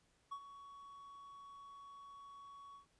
triangle tone with ADSR envelope, 1120 Hz, C#6, 18 cents sharp, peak -39 dBFS, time 0.31-2.86 s, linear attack 13 ms, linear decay 68 ms, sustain -12 dB, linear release 110 ms, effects pink hiss -75 dBFS RMS until 2.99 s + resampled to 22050 Hz

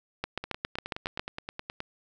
two click trains, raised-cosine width 0.3 ms, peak -19 / -14 dBFS, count 14 / 8, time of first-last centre 0.44-1.804 / 0.24-1.195 s, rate 9.53 / 7.33 Hz, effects none

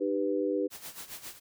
sine chord, Eb augmented, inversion none, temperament equal with one note detuned, 303.7 / 392 / 493.9 Hz, Eb4 / G4 / B4, -42 / 0 / 0 cents, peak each -31 dBFS, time 0-0.68 s, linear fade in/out 20 ms
white noise with tremolo, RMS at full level -41 dBFS, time 0.7-1.4 s, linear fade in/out 50 ms, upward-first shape sine, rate 7.4 Hz, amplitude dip 75%
effects none

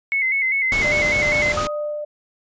sine tone with vibrato, 2129 Hz, C7, 30 cents sharp, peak -17 dBFS, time 0.12-1.52 s, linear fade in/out 0 ms, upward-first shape square, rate 5 Hz, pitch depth 57 cents each way
pink noise, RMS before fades -26 dBFS, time 0.72-1.67 s, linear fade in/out 0 ms
sine tone with tremolo, 596 Hz, D5, 25 cents sharp, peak -22 dBFS, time 0.84-2.05 s, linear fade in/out 10 ms, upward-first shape sine, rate 2.3 Hz, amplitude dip 30%
sine tone with exponential decay, 1248 Hz, D#6, 5 cents sharp, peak -18 dBFS, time 1.57-2.02 s, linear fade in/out 5 ms, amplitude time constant 96 ms
effects resampled to 16000 Hz

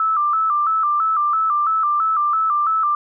sine tone with vibrato, 1245 Hz, D#6, 1 cent sharp, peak -15 dBFS, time 0-2.95 s, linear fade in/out 2 ms, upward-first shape square, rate 3 Hz, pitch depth 85 cents each way, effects none

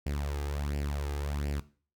sawtooth tone with flanger, 72 Hz, D2, 34 cents flat, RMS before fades -33 dBFS, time 0.06-1.6 s, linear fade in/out 5 ms, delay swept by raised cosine 0.39 to 2.49 ms, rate 1.4 Hz, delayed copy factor +0.65, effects noise-tail reverb RT60 0.4 s tail -17 dB re dry

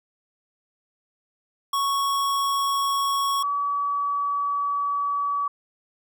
square / sine tone pair in turn, 1108.7 / 1141.8 Hz, C#6 / D6, 0 / -49 cents, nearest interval minor second, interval 51 cents, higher second, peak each -22 dBFS, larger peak neither, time 1.73-3.43 / 3.43-5.48 s, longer second, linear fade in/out 5 ms, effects none

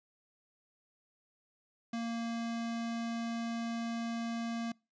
square tone, 231.4 Hz, A#3, 13 cents flat, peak -35 dBFS, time 1.93-4.72 s, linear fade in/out 5 ms, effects noise-tail reverb RT60 0.3 s tail -26 dB re dry + resampled to 16000 Hz

